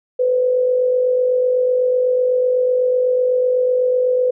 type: tone with amplitude modulation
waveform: sine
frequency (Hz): 503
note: B4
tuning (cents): +32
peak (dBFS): -11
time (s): 0.19-4.31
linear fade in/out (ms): 10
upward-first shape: sine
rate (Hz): 48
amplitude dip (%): 45
effects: none